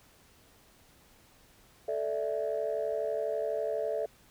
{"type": "chord", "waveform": "sine", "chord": "A suspended fourth", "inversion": "none", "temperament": "equal", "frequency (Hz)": [440, 587.3, 659.3], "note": ["A4", "D5", "E5"], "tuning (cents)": [0, 0, 0], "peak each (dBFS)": -33, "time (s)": [1.88, 4.06], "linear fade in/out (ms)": 5, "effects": ["tanh soft clip ceiling -22 dBFS", "pink hiss -61 dBFS RMS until 4.3 s"]}